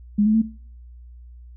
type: tone with pitch steps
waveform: sine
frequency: 207.4 / 215 / 222.8 Hz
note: G#3 / A3 / A3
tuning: -2 / -40 / +22 cents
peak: -14 dBFS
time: 0.18-0.42 s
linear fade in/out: 10 ms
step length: 80 ms
effects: noise-tail reverb RT60 0.5 s tail -20 dB re dry + added 60 Hz sine -40 dBFS peak until 1.56 s